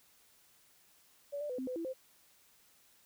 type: tone with pitch steps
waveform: sine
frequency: 571 / 590 / 501 / 259.5 / 506 / 332.7 / 521 Hz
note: D5 / D5 / B4 / C4 / B4 / E4 / C5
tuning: -49 / +8 / +25 / -14 / +42 / +16 / -7 cents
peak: -36 dBFS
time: 1.32-1.936 s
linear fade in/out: 20 ms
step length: 88 ms
effects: white hiss -66 dBFS RMS until 3.05 s